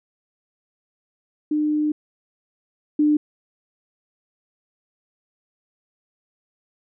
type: tone pair in turn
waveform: sine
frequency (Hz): 301.8 / 299.4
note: D4 / D4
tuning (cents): +47 / +33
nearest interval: unison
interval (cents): 14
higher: first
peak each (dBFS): -18 / -14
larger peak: second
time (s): 1.51-1.92 / 2.99-3.17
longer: first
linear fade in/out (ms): 5
effects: none